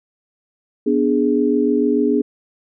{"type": "chord", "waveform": "sine", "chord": "G# diminished", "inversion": "first", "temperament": "equal", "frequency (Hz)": [246.9, 293.7, 415.3], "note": ["B3", "D4", "G#4"], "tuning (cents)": [0, 0, 0], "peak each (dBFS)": -18, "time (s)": [0.86, 2.22], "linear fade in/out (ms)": 10, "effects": []}